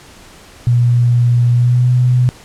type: tone with pitch glide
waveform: sine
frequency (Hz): 120.7 to 124.74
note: B2 to B2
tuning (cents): -39 to +18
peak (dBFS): -8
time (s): 0.67-2.29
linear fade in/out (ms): 0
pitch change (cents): +57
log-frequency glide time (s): 1.53-1.89
effects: pink hiss -40 dBFS RMS until 2.44 s + low-pass 10000 Hz 12 dB/octave